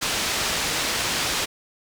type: low-pass noise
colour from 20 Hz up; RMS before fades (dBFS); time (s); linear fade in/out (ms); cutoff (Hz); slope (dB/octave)
white; -25; 0.01-1.46; 20; 5700; 12
effects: none